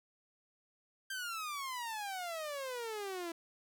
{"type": "exponential sweep", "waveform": "sawtooth", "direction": "down", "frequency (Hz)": [1590, 329.6], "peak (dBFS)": -35, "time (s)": [1.1, 3.32], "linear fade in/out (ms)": 5, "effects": []}